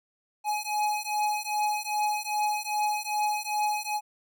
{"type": "beating tone pair", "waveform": "square", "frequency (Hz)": [840, 842.5], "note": ["G#5", "G#5"], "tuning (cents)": [19, 25], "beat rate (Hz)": 2.5, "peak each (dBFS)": -30, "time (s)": [0.44, 4.01], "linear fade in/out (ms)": 50, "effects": []}